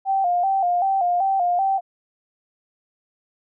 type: tone with vibrato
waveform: sine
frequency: 741 Hz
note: F#5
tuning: 2 cents sharp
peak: -17 dBFS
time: 0.05-1.81 s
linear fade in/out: 50 ms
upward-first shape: square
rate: 2.6 Hz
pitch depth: 82 cents each way
effects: none